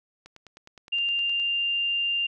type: click train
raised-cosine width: 0.2 ms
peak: -29 dBFS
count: 12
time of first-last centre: 0.26-1.399 s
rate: 9.66 Hz
type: tone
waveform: sine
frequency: 2793 Hz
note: F7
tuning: 1 cent flat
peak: -23 dBFS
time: 0.92-2.27 s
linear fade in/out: 10 ms
effects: none